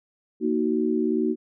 sine chord, D# minor, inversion second, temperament just, 233.3 / 311.1 / 373.4 Hz, A#3 / D#4 / F#4, +2 / 0 / +16 cents, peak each -25 dBFS, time 0.4-1.36 s, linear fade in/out 50 ms, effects none

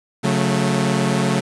sawtooth chord, F# minor, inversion second, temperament equal with one note detuned, 138.59 / 182.03 / 220 Hz, C#3 / F#3 / A3, 0 / -28 / 0 cents, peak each -17 dBFS, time 0.23-1.41 s, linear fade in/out 20 ms, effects resampled to 24000 Hz + 7-bit

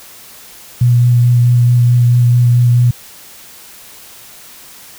sine tone with vibrato, 121.4 Hz, B2, 29 cents flat, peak -6 dBFS, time 0.81-2.91 s, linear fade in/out 5 ms, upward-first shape sine, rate 4.6 Hz, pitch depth 14 cents each way, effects white hiss -37 dBFS RMS until 4.98 s

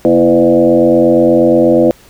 sine tone with frequency modulation, 418.8 Hz, G#4, 15 cents sharp, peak -5 dBFS, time 0.05-1.91 s, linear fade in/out 0 ms, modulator 88.4 Hz, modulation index 2.2, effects pink hiss -43 dBFS RMS until 2.09 s

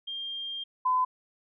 sine tone pair in turn, 3200 / 1013.8 Hz, G7 / B5, +35 / +45 cents, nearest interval octave + minor sixth, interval 1990 cents, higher first, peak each -33 / -22 dBFS, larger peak second, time 0.07-0.64 / 0.85-1.05 s, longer first, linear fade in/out 10 ms, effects none

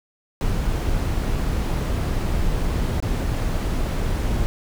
brown noise with dropouts, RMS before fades -22 dBFS, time 0.41-4.46 s, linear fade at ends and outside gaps 0 ms, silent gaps 3.002-3.025 s, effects none

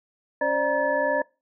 sine tone cluster, 277 / 531 / 593 / 945 / 1728 Hz, C#4 / C5 / D5 / A#5 / A6, -1 / +25 / +17 / +23 / -32 cents, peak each -33 / -28 / -24 / -27 / -27 dBFS, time 0.41-1.22 s, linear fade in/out 5 ms, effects noise-tail reverb RT60 0.3 s tail -24 dB re dry

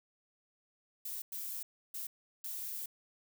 violet noise bursts at uneven times, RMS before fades -41 dBFS, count 4, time 1.05-1.22 / 1.32-1.63 / 1.94-2.07 / 2.44-2.86 s, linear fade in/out 5 ms, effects none

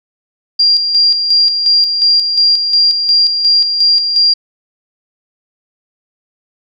sine tone with tremolo, 4773 Hz, D8, 27 cents sharp, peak -6 dBFS, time 0.59-4.34 s, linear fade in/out 10 ms, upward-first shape square, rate 2.8 Hz, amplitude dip 50%, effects none

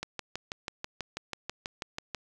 click train, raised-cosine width 0.2 ms, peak -17 dBFS, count 14, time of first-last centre 0.03-2.147 s, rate 6.14 Hz, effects none

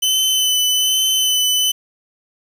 sawtooth tone with vibrato, 3028 Hz, F#7, 39 cents sharp, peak -11 dBFS, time 0.02-1.72 s, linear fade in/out 10 ms, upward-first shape sine, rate 1.2 Hz, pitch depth 16 cents each way, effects 7-bit

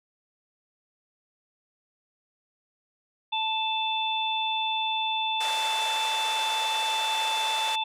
harmonic tone, 880 Hz, A5, in tune, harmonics 1 / 3 / 4, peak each -28 / -33 / -29 dBFS, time 3.32-7.84 s, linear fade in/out 10 ms
pink band-pass noise, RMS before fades -35 dBFS, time 5.4-7.76 s, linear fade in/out 10 ms, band 570 to 9800 Hz, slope 24 dB/octave
effects none

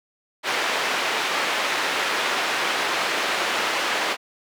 white band-pass noise, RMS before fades -24 dBFS, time 0.43-4.17 s, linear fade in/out 50 ms, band 380 to 2600 Hz, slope 12 dB/octave, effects none

